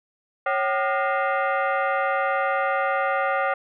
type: tone with frequency modulation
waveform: sine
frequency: 108.6 Hz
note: A2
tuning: 22 cents flat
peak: -20 dBFS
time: 0.46-3.54 s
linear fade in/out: 5 ms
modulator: 658 Hz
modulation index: 2.4
effects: none